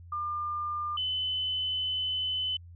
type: tone pair in turn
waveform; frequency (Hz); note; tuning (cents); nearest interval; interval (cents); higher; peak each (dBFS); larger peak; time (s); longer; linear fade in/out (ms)
sine; 1200 / 3024; D6 / F#7; +37 / +37; octave + major third; 1600; second; -30 / -28; second; 0.12-0.97 / 0.97-2.57; second; 5
effects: added 86 Hz sine -46 dBFS peak until 2.75 s